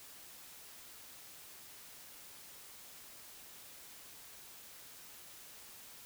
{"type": "silence", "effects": ["white hiss -54 dBFS RMS until 6.05 s"]}